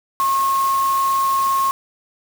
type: tone in noise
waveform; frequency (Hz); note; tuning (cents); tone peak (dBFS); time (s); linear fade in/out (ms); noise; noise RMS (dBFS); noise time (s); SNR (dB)
sine; 1083; C#6; -41; -15; 0.2-1.71; 0; white; -31; 0.2-1.71; +13
effects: none